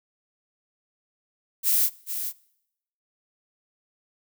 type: noise with echo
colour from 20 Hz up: violet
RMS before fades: -21 dBFS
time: 1.63-1.9 s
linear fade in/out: 50 ms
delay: 430 ms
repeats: 1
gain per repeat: -9 dB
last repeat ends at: 2.33 s
effects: noise-tail reverb RT60 0.8 s tail -23 dB re dry